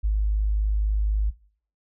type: tone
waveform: sine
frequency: 52 Hz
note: G#1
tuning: 3 cents sharp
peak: -19 dBFS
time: 0.03-1.31 s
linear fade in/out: 20 ms
effects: noise-tail reverb RT60 0.5 s tail -21 dB re dry